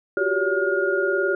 sine tone cluster, 355.8 / 375.6 / 395 / 567 / 1425 Hz, F4 / F#4 / G4 / C#5 / F6, +32 / +26 / +13 / +39 / +34 cents, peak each -29 / -26 / -24 / -26 / -24 dBFS, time 0.17-1.35 s, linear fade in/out 2 ms, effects none

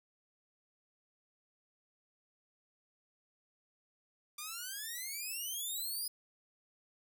5% pulse exponential sweep, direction up, 1180 to 5030 Hz, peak -30 dBFS, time 4.38-6.08 s, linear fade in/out 5 ms, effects none

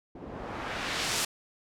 white noise with low-pass filter sweep, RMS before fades -34 dBFS, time 0.15-1.25 s, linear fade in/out 5 ms, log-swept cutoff 350 to 9500 Hz, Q 0.74, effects none

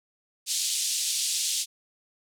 white band-pass noise, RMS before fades -28 dBFS, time 0.46-1.66 s, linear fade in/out 50 ms, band 3200 to 9100 Hz, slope 24 dB/octave, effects none

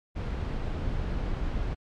brown noise with amplitude modulation, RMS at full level -29 dBFS, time 0.15-1.75 s, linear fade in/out 20 ms, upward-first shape sine, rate 242 Hz, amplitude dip 25%, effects low-pass 4000 Hz 12 dB/octave + MP3 96 kbps

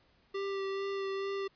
square tone with vibrato, 392 Hz, G4, in tune, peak -34 dBFS, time 0.34-1.48 s, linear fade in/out 10 ms, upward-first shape sine, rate 2.3 Hz, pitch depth 14 cents each way, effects pink hiss -68 dBFS RMS until 1.55 s + resampled to 11025 Hz

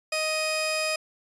sawtooth tone pair together, 625 / 2500 Hz, D#5 / D#7, +8 / +8 cents, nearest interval 2 octaves, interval 2400 cents, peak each -24 / -23 dBFS, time 0.12-0.96 s, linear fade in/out 5 ms, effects resampled to 22050 Hz

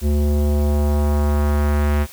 square tone with low-pass filter sweep, 73.42 Hz, D2, in tune, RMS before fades -17 dBFS, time 0.01-2.07 s, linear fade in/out 50 ms, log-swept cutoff 370 to 2200 Hz, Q 1.2, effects white hiss -41 dBFS RMS until 2.12 s

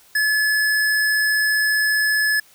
square tone, 1715 Hz, A6, 45 cents flat, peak -17 dBFS, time 0.15-2.4 s, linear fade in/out 5 ms, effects white hiss -52 dBFS RMS until 2.54 s

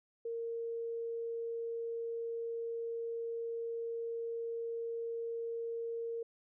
sine tone, 462.1 Hz, A#4, 15 cents flat, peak -36 dBFS, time 0.25-6.23 s, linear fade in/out 5 ms, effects none

